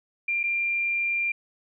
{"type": "tone with dropouts", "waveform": "sine", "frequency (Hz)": 2384, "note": "D7", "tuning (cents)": 25, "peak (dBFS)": -23, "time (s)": [0.28, 1.32], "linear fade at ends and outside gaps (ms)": 5, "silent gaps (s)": [0.432, 0.437], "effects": []}